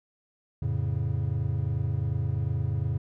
triangle chord, F augmented, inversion none, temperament equal, 87.31 / 110 / 138.59 Hz, F2 / A2 / C#3, 0 / 0 / 0 cents, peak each -29 / -27 / -28 dBFS, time 0.62-2.98 s, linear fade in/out 5 ms, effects none

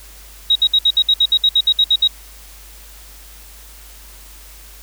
sine tone bursts, 3810 Hz, A#7, 37 cents sharp, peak -9 dBFS, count 14, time 0.5-2.076 s, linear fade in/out 5 ms, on 55 ms, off 62 ms, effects added 50 Hz sine -40 dBFS peak until 4.82 s + white hiss -42 dBFS RMS until 4.82 s

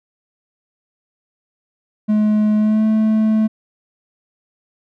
triangle tone with pitch glide, 212.5 to 217.8 Hz, G#3 to A3, +40 to -17 cents, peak -10 dBFS, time 2.08-3.48 s, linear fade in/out 20 ms, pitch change +43 cents, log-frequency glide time 2.57-2.85 s, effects none

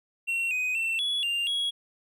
triangle tone with pitch steps, 2727 / 2503 / 2690 / 3386 / 2793 / 3325 Hz, F7 / D#7 / E7 / G#7 / F7 / G#7, -42 / +10 / +34 / +33 / -1 / +1 cents, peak -24 dBFS, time 0.27-1.71 s, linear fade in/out 20 ms, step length 240 ms, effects none

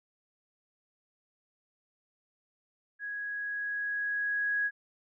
sine tone with level ramp, 1661.2 Hz, G#6, in tune, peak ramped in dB -35 to -26 dBFS, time 2.99-4.71 s, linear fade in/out 50 ms, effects none

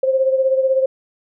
sine beating tone pair, 526 / 542 Hz, C5 / C#5, +9 / -39 cents, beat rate 16 Hz, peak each -14 / -21 dBFS, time 0.03-0.86 s, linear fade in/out 5 ms, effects none

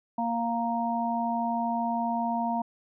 harmonic tone, 233.1 Hz, A#3, in tune, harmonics 1 / 3 / 4, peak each -30 / -30 / -30 dBFS, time 0.18-2.62 s, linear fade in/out 5 ms, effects none

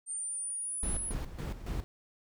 sine exponential sweep, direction up, 8870 to 10390 Hz, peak -34 dBFS, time 0.06-1.14 s, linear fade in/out 50 ms
brown noise with tremolo, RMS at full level -34 dBFS, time 0.83-1.84 s, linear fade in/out 0 ms, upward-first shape square, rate 3.6 Hz, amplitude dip 70%
effects none

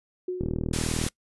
sine tone with exponential decay, 364.5 Hz, F#4, 26 cents flat, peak -25 dBFS, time 0.28-0.88 s, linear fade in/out 5 ms, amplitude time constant 130 ms
click train, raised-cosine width 3 ms, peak -15 dBFS, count 27, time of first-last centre 0.41-1.065 s, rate 39.7 Hz
white noise, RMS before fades -31 dBFS, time 0.73-1.09 s, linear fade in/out 5 ms
effects noise-tail reverb RT60 0.1 s tail -23 dB re dry + resampled to 24000 Hz

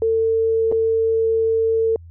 sine tone with dropouts, 449.2 Hz, A4, 36 cents sharp, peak -15 dBFS, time 0.02-1.96 s, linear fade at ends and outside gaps 1 ms, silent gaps 0.716-0.723 s, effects added 84 Hz sine -38 dBFS peak until 2.1 s

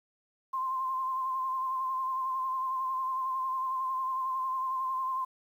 sine tone with vibrato, 1046.5 Hz, C6, in tune, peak -29 dBFS, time 0.53-5.25 s, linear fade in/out 10 ms, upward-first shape sine, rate 11 Hz, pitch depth 32 cents each way, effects 10-bit

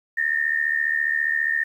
sine tone with amplitude modulation, 1823 Hz, A#6, 39 cents flat, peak -16 dBFS, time 0.17-1.64 s, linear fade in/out 10 ms, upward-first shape sine, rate 74.8 Hz, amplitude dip 80%, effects 9-bit

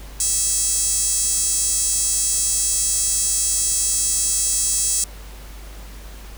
5% pulse tone with high-pass filter, 655 Hz, E5, 11 cents flat, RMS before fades -20 dBFS, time 0.2-5.04 s, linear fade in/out 2 ms, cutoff 8200 Hz, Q 1.8, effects added 50 Hz sine -35 dBFS peak until 6.37 s + pink hiss -43 dBFS RMS until 6.37 s

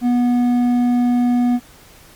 triangle tone with hard clipping, 243.9 Hz, B3, 21 cents flat, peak -14 dBFS, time 0.01-1.6 s, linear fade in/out 50 ms, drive 9 dB, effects pink hiss -45 dBFS RMS until 2.15 s + MP3 96 kbps

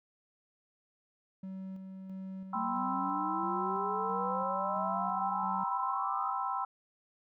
triangle tone with tremolo, 190 Hz, F#3, 46 cents sharp, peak -37 dBFS, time 1.43-5.64 s, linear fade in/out 5 ms, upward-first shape square, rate 1.5 Hz, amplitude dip 35%
sine chord, C major seventh, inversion second, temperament equal, 784 / 987.8 / 1046.5 / 1318.5 Hz, G5 / B5 / C6 / E6, 0 / 0 / 0 / 0 cents, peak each -37 dBFS, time 2.53-6.65 s, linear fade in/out 5 ms
sine exponential sweep, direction up, 220 to 1295 Hz, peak -37 dBFS, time 2.55-6.32 s, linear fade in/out 5 ms
effects none

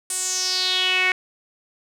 sawtooth tone with band-pass filter sweep, 370 Hz, F#4, in tune, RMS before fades -22 dBFS, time 0.1-1.12 s, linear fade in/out 2 ms, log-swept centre 8900 to 2100 Hz, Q 4.8, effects none

